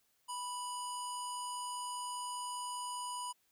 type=tone with low-pass filter; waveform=square; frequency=985 Hz; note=B5; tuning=5 cents flat; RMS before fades=-41 dBFS; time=0.28-3.33 s; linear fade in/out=20 ms; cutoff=9800 Hz; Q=6.2; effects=white hiss -75 dBFS RMS until 3.51 s